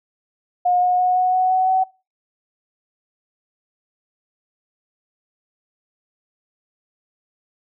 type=tone with pitch steps; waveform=sine; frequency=718 / 723.8 / 729.7 / 735.6 / 741.6 / 747.6 / 753.7 Hz; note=F5 / F#5 / F#5 / F#5 / F#5 / F#5 / F#5; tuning=+48 / -38 / -24 / -10 / +4 / +18 / +32 cents; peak=-14 dBFS; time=0.65-1.84 s; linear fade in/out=10 ms; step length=170 ms; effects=noise-tail reverb RT60 0.3 s tail -24 dB re dry